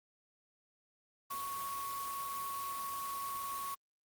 sine tone in noise, 1108.7 Hz, C#6, in tune, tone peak -38 dBFS, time 1.3-3.75 s, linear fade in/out 10 ms, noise white, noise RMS -45 dBFS, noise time 1.3-3.75 s, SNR +4 dB, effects Opus 32 kbps

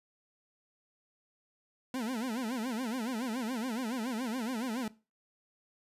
40% pulse tone with vibrato, 238.7 Hz, A#3, 41 cents sharp, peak -32 dBFS, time 1.94-4.88 s, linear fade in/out 2 ms, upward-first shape sine, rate 7.1 Hz, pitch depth 190 cents each way, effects noise-tail reverb RT60 0.3 s tail -19 dB re dry + resampled to 32000 Hz

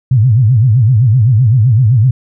sine tone with vibrato, 117.7 Hz, A#2, 17 cents sharp, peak -5 dBFS, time 0.11-2.11 s, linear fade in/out 5 ms, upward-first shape sine, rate 7.8 Hz, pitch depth 230 cents each way, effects none

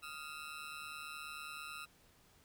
20% pulse ring-modulated tone, 1318.5 Hz, E6, in tune, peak -37 dBFS, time 0.02-1.86 s, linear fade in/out 20 ms, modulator 74.6 Hz, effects pink hiss -67 dBFS RMS until 2.44 s

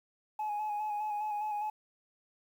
sine tone with vibrato, 842 Hz, G#5, 24 cents sharp, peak -30 dBFS, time 0.39-1.7 s, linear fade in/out 5 ms, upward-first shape square, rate 4.9 Hz, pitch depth 25 cents each way, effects tanh soft clip ceiling -30 dBFS + 10-bit

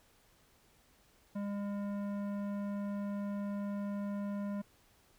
triangle tone with tanh clipping, 202.3 Hz, G#3, 45 cents flat, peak -37 dBFS, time 1.35-4.62 s, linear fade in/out 10 ms, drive 18 dB, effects pink hiss -67 dBFS RMS until 5.18 s

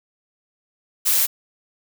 blue noise, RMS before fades -18 dBFS, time 1.05-1.27 s, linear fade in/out 20 ms, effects none

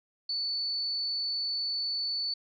sine tone, 4476 Hz, C#8, 16 cents sharp, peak -29 dBFS, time 0.29-2.34 s, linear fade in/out 5 ms, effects none

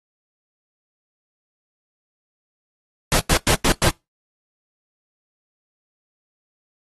pink noise bursts, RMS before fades -17 dBFS, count 5, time 3.12-3.895 s, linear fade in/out 0 ms, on 75 ms, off 100 ms, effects noise-tail reverb RT60 0.2 s tail -24 dB re dry + AAC 32 kbps

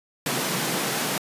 pink high-pass noise, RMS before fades -26 dBFS, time 0.26-1.18 s, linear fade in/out 2 ms, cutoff 130 Hz, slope 96 dB/octave, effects resampled to 32000 Hz

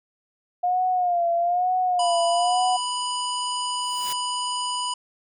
sine tone with vibrato, 710 Hz, F5, 28 cents sharp, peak -19 dBFS, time 0.63-2.77 s, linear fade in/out 10 ms, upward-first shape sine, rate 1.1 Hz, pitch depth 70 cents each way
harmonic tone, 987.8 Hz, B5, in tune, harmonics 1 / 3 / 5 / 7 / 9, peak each -27 / -30 / -34 / -38 / -35 dBFS, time 1.99-4.94 s, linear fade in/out 5 ms
white noise with exponential growth, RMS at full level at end -32 dBFS, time 3.71-4.13 s, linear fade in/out 5 ms, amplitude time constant 90 ms
effects none

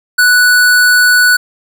square tone, 1480 Hz, F#6, in tune, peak -6 dBFS, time 0.18-1.37 s, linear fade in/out 10 ms, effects none

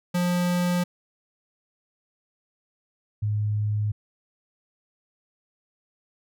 square / sine tone pair in turn, 177.1 / 105.3 Hz, F3 / G#2, +24 / +24 cents, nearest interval major sixth, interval 900 cents, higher first, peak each -22 dBFS, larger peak neither, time 0.14-0.84 / 3.22-3.92 s, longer neither, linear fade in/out 10 ms, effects none

